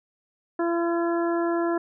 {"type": "harmonic tone", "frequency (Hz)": 339.4, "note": "F4", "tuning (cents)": -49, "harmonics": [1, 2, 3, 4, 5], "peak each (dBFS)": [-23, -29, -33, -35, -37], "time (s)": [0.59, 1.78], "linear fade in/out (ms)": 5, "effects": []}